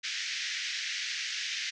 pink band-pass noise, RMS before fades -35 dBFS, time 0.03-1.71 s, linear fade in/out 20 ms, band 1700 to 6300 Hz, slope 48 dB/octave, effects none

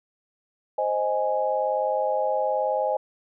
sine chord, Ab major, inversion first, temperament equal, 523.3 / 622.3 / 830.6 Hz, C5 / Eb5 / Ab5, 0 / 0 / 0 cents, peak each -26 dBFS, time 0.78-2.97 s, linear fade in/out 5 ms, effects none

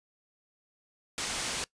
white low-pass noise, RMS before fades -34 dBFS, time 1.18-1.64 s, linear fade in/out 0 ms, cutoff 7900 Hz, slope 12 dB/octave, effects noise-tail reverb RT60 0.1 s tail -21 dB re dry + resampled to 22050 Hz

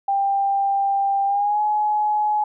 sine tone with pitch glide, 792 to 844 Hz, G5 to G#5, +18 to +28 cents, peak -17 dBFS, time 0.08-2.44 s, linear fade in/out 5 ms, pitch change +110 cents, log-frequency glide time 1.26-1.61 s, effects none

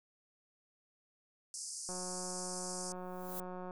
white band-pass noise, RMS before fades -44 dBFS, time 1.54-2.92 s, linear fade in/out 0 ms, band 4800 to 10000 Hz, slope 96 dB/octave
click train, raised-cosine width 1 ms, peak -32 dBFS, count 332, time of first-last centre 1.89-3.709 s, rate 182 Hz
violet noise with exponential growth, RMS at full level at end -41 dBFS, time 2.95-3.4 s, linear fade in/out 1 ms, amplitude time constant 96 ms
effects none

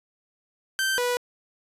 sawtooth tone pair in turn, 1556 / 490.1 Hz, G6 / B4, -13 / -13 cents, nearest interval octave + minor sixth, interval 2000 cents, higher first, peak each -19 dBFS, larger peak neither, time 0.79-0.98 / 0.98-1.17 s, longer neither, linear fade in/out 0 ms, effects resampled to 32000 Hz

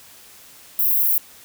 white high-pass noise, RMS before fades -18 dBFS, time 0.79-1.18 s, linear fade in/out 2 ms, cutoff 12000 Hz, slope 48 dB/octave, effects white hiss -46 dBFS RMS until 1.44 s

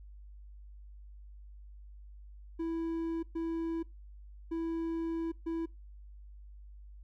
triangle tone bursts at uneven times, 329.6 Hz, E4, in tune, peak -30 dBFS, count 4, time 2.59-3.23 / 3.35-3.83 / 4.51-5.32 / 5.46-5.66 s, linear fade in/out 10 ms, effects noise-tail reverb RT60 0.2 s tail -22 dB re dry + added 50 Hz sine -48 dBFS peak until 7.03 s

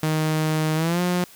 sawtooth tone with pitch glide, 156.2 to 178.39 Hz, D#3 to F3, +7 to +37 cents, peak -16 dBFS, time 0.03-1.24 s, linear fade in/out 2 ms, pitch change +230 cents, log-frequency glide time 0.75-1.01 s, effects white hiss -48 dBFS RMS until 1.35 s

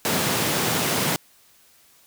pink high-pass noise, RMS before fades -23 dBFS, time 0.05-1.16 s, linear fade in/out 0 ms, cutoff 120 Hz, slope 24 dB/octave, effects white hiss -56 dBFS RMS until 2.06 s

